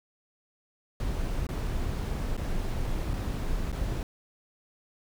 brown noise with dropouts, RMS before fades -30 dBFS, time 1-4.03 s, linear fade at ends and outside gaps 1 ms, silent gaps 1.468-1.489 / 2.368-2.376 / 3.134-3.138 / 3.718-3.727 s, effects none

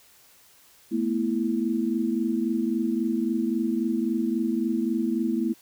sine chord, A suspended second, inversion none, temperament equal with one note detuned, 220 / 243.7 / 329.6 Hz, A3 / B3 / E4, 0 / -23 / 0 cents, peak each -27 dBFS, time 0.91-5.54 s, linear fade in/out 20 ms, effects white hiss -56 dBFS RMS until 5.61 s

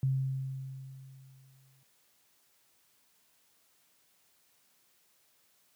sine tone with exponential decay, 133.2 Hz, C3, 31 cents sharp, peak -24 dBFS, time 0.03-1.83 s, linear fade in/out 0 ms, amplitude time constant 390 ms, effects white hiss -69 dBFS RMS until 5.75 s + high-pass 80 Hz 12 dB/octave

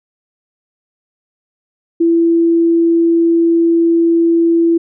sine tone, 334.6 Hz, E4, 26 cents sharp, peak -8 dBFS, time 2-4.78 s, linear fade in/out 10 ms, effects none

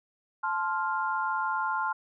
sine chord, F major, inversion first, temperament just, 873.1 / 1047.7 / 1396.9 Hz, A5 / C6 / F6, -14 / +2 / 0 cents, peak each -31 dBFS, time 0.43-1.93 s, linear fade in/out 10 ms, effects none

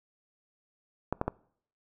clicks, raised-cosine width 1 ms, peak -14 dBFS, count 3, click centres 1.126 / 1.214 / 1.28 s, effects noise-tail reverb RT60 0.6 s tail -23 dB re dry

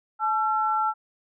sine tone pair together, 863.1 / 1349 Hz, A5 / E6, -34 / +40 cents, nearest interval minor sixth, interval 774 cents, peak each -24 dBFS, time 0.19-0.94 s, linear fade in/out 50 ms, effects none

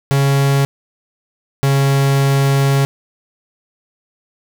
45% pulse tone pair in turn, 138.59 / 137.9 Hz, C#3 / C#3, 0 / -9 cents, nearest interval unison, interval 9 cents, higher first, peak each -11 dBFS, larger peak neither, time 0.11-0.65 / 1.63-2.85 s, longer second, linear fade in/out 0 ms, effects none

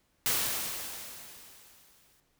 white noise with exponential decay, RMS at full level -27 dBFS, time 0.26-2.2 s, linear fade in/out 0 ms, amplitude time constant 420 ms, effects pink hiss -72 dBFS RMS until 2.39 s

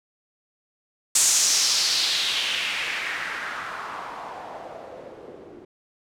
blue noise with low-pass filter sweep, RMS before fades -26 dBFS, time 1.15-5.65 s, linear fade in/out 5 ms, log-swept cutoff 7800 to 340 Hz, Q 2.6, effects none

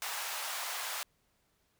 pink high-pass noise, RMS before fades -38 dBFS, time 0.02-1.03 s, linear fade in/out 0 ms, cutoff 740 Hz, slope 24 dB/octave, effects pink hiss -74 dBFS RMS until 1.79 s

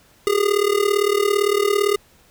square tone with amplitude modulation, 408 Hz, G#4, 31 cents flat, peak -13 dBFS, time 0.27-1.96 s, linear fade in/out 0 ms, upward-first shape sine, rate 37.7 Hz, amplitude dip 85%, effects pink hiss -54 dBFS RMS until 2.3 s

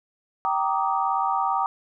sine chord, Eb major seventh, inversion first, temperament just, 777.8 / 933.4 / 1166.7 / 1244.5 Hz, G5 / Bb5 / D6 / Eb6, -14 / +2 / -12 / 0 cents, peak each -25 / -26 / -27 / -29 dBFS, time 0.45-1.66 s, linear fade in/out 0 ms, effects none

